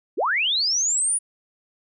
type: linear sweep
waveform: sine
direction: up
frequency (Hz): 246.9 to 9820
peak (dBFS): -19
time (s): 0.17-1.19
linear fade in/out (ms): 20
effects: none